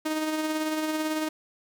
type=tone with tremolo; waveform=sawtooth; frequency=311.1 Hz; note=D#4; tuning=in tune; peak=-21 dBFS; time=0.05-1.29 s; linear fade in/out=10 ms; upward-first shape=sine; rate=18 Hz; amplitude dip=35%; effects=none